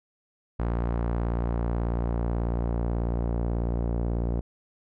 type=tone with low-pass filter sweep; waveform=sawtooth; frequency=58.27 Hz; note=A#1; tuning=in tune; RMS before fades=-27 dBFS; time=0.59-4.41 s; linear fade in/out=10 ms; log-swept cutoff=1200 to 580 Hz; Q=0.95; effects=none